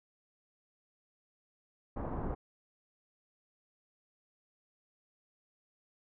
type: low-pass noise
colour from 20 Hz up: pink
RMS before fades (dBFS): -37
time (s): 1.96-2.35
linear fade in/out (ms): 10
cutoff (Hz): 1100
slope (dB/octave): 24
effects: none